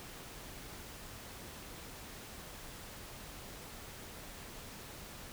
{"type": "silence", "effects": ["pink hiss -49 dBFS RMS until 5.32 s"]}